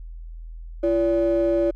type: ring-modulated tone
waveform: triangle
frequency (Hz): 456.7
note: A#4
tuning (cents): -36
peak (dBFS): -11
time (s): 0.83-1.71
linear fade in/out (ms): 10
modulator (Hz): 117
effects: tanh soft clip ceiling -13 dBFS + added 41 Hz sine -34 dBFS peak until 1.75 s